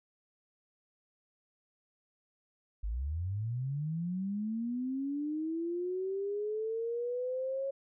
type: linear sweep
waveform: sine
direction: up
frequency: 47.46 to 550 Hz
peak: -32 dBFS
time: 2.83-7.71 s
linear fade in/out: 10 ms
effects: none